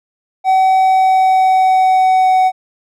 triangle tone with pitch glide, 758 to 748.4 Hz, F#5 to F#5, +42 to +20 cents, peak -6 dBFS, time 0.44-2.52 s, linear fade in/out 50 ms, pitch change -22 cents, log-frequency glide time 0.81-2.39 s, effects none

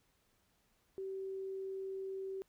sine tone, 384.6 Hz, G4, 33 cents flat, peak -39 dBFS, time 0.98-2.42 s, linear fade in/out 0 ms, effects pink hiss -75 dBFS RMS until 2.48 s

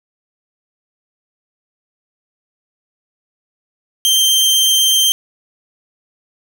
sawtooth tone, 3146 Hz, G7, 6 cents sharp, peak -7 dBFS, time 4.05-5.12 s, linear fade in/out 0 ms, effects none

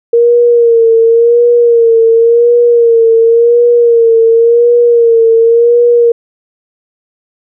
sine tone with vibrato, 466.2 Hz, A#4, in tune, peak -3 dBFS, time 0.13-6.12 s, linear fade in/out 5 ms, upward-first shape sine, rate 0.92 Hz, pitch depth 46 cents each way, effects none

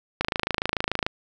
click train, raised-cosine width 0.3 ms, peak -7 dBFS, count 24, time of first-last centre 0.21-1.065 s, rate 26.9 Hz, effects none

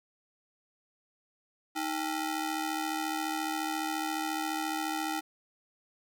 sawtooth ring-modulated tone, 554.4 Hz, C#5, in tune, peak -24 dBFS, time 1.75-5.21 s, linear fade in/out 20 ms, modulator 240 Hz, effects none

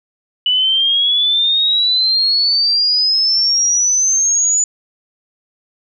sine exponential sweep, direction up, 2957 to 6980 Hz, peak -11 dBFS, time 0.46-4.64 s, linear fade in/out 2 ms, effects none

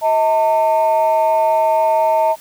sine tone pair together, 638 / 901 Hz, D#5 / A5, +43 / +41 cents, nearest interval tritone, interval 598 cents, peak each -13 / -13 dBFS, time 0.01-2.36 s, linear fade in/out 50 ms, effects tanh soft clip ceiling -7 dBFS + white hiss -43 dBFS RMS until 2.4 s

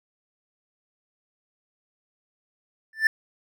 triangle tone with exponential growth, 1769 Hz, A6, 9 cents sharp, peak -10 dBFS, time 2.93-3.07 s, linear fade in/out 2 ms, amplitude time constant 29 ms, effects none

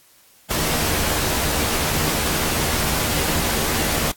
pink noise with comb filter, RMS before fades -21 dBFS, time 0.5-4.12 s, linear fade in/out 10 ms, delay 13 ms, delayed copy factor +0.55, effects white hiss -53 dBFS RMS until 4.16 s + AAC 64 kbps

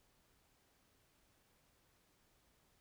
silence, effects pink hiss -74 dBFS RMS until 2.8 s

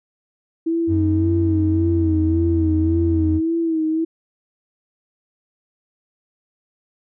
sine tone with vibrato, 323.9 Hz, E4, 30 cents flat, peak -17 dBFS, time 0.66-4.05 s, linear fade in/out 10 ms, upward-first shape sine, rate 1.8 Hz, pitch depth 54 cents each way
triangle tone with pitch glide, 91.5 to 85.37 Hz, F#2 to F2, -19 to -39 cents, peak -16 dBFS, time 0.87-3.41 s, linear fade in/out 50 ms, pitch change -120 cents, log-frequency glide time 1.62-2.28 s
effects none

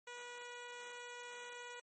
10% pulse tone, 485.5 Hz, B4, 30 cents flat, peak -39 dBFS, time 0.07-1.8 s, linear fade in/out 5 ms, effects low-pass 11000 Hz 12 dB/octave + MP3 32 kbps

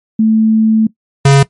sine / square tone pair in turn, 220 / 138.59 Hz, A3 / C#3, 0 / 0 cents, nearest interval minor sixth, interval 800 cents, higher first, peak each -6 / -4 dBFS, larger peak second, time 0.19-0.87 / 1.25-1.43 s, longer first, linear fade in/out 5 ms, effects noise-tail reverb RT60 0.1 s tail -18 dB re dry + MP3 48 kbps

